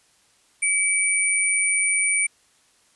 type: tone pair together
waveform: sine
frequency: 2281 / 9095 Hz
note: C#7 / C#9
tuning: +49 / +43 cents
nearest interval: 2 octaves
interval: 2394 cents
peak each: -21 dBFS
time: 0.62-2.27 s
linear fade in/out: 10 ms
effects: white hiss -60 dBFS RMS until 2.95 s + resampled to 24000 Hz